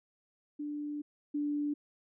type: tone pair in turn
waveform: sine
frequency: 294.6 / 292.7 Hz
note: D4 / D4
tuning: +6 / -6 cents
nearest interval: unison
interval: 12 cents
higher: first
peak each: -35 / -30 dBFS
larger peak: second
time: 0.59-1.02 / 1.34-1.74 s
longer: first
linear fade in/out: 10 ms
effects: none

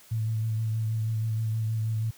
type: tone with vibrato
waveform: sine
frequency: 110.8 Hz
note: A2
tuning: 13 cents sharp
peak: -25 dBFS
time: 0.11-2.11 s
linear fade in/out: 10 ms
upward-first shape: sine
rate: 6.3 Hz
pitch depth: 24 cents each way
effects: white hiss -54 dBFS RMS until 2.17 s

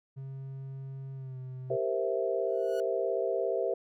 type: tone with pitch glide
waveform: triangle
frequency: 134.7 to 128.91 Hz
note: C#3 to C3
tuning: -49 to -25 cents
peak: -36 dBFS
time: 0.16-1.77 s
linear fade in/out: 20 ms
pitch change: -76 cents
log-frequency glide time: 1.14-1.38 s
type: chord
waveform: sine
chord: C dominant seventh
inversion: second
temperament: equal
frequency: 392 / 466.2 / 523.3 / 659.3 Hz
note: G4 / Bb4 / C5 / E5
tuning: 0 / 0 / 0 / 0 cents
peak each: -33 dBFS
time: 1.7-3.74 s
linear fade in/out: 5 ms
type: tone with exponential growth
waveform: sawtooth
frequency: 1465 Hz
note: F#6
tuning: 18 cents flat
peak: -40 dBFS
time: 2.41-2.8 s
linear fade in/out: 0 ms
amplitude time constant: 83 ms
effects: none

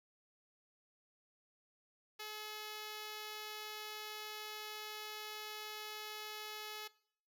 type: tone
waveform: 5% pulse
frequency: 426.5 Hz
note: G#4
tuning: 46 cents sharp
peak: -33 dBFS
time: 2.19-6.88 s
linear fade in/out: 10 ms
effects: noise-tail reverb RT60 0.6 s tail -21 dB re dry

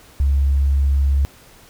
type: tone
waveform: sine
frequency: 69.3 Hz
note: C#2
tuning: in tune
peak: -12 dBFS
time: 0.2-1.25 s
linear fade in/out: 0 ms
effects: tanh soft clip ceiling -9 dBFS + pink hiss -47 dBFS RMS until 1.69 s

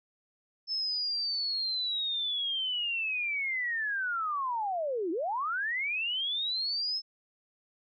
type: linear two-way sweep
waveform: sine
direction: down then up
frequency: 5280 to 311.6 to 5280 Hz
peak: -29 dBFS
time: 0.67-7.02 s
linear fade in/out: 50 ms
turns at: 5.11 s
effects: none

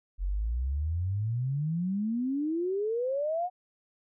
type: exponential sweep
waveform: sine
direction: up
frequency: 43.67 to 740 Hz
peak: -27 dBFS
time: 0.18-3.5 s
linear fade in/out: 50 ms
effects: none

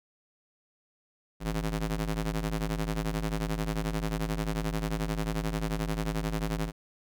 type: ring-modulated tone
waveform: sawtooth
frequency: 107.1 Hz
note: A2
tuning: 46 cents flat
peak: -22 dBFS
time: 1.4-6.72 s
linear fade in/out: 50 ms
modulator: 59.2 Hz
effects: none

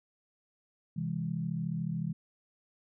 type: chord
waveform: sine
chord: C augmented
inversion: none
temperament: equal with one note detuned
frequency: 130.81 / 164.81 / 204.3 Hz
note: C3 / E3 / G#3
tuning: 0 / 0 / -28 cents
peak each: -38 / -33 / -38 dBFS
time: 0.96-2.13 s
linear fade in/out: 10 ms
effects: none

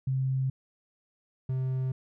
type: tone pair in turn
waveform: sine / triangle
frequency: 132.2 / 130.23 Hz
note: C3 / C3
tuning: +18 / -8 cents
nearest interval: unison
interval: 26 cents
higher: first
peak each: -25 dBFS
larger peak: neither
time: 0.07-0.5 / 1.49-1.92 s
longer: neither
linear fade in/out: 5 ms
effects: none

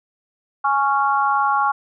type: chord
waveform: sine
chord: Db major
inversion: second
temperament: just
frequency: 831.5 / 1108.7 / 1385.9 Hz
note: Ab5 / Db6 / F6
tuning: +2 / 0 / -14 cents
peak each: -19 / -19 / -22 dBFS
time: 0.64-1.72 s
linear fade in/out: 10 ms
effects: none

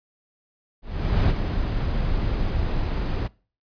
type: noise with ADSR envelope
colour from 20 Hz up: brown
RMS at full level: -17 dBFS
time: 0.82-3.28 s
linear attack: 480 ms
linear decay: 20 ms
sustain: -7 dB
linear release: 15 ms
effects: noise-tail reverb RT60 0.4 s tail -24 dB re dry + resampled to 11025 Hz

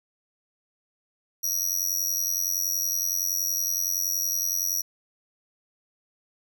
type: tone with amplitude modulation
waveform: sawtooth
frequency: 5760 Hz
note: F#8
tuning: 47 cents flat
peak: -18 dBFS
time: 1.43-4.82 s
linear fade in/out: 10 ms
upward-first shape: sine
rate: 90.7 Hz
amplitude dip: 90%
effects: none

